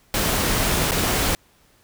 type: noise with dropouts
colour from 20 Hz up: pink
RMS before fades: -21 dBFS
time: 0.14-1.35 s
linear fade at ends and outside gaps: 1 ms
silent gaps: 0.911-0.918 s
effects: pink hiss -58 dBFS RMS until 1.83 s